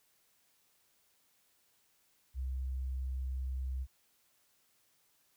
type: tone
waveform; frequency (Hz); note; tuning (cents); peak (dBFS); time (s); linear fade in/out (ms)
sine; 65; C2; -11; -34; 2.34-3.87; 50
effects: white hiss -72 dBFS RMS until 5.36 s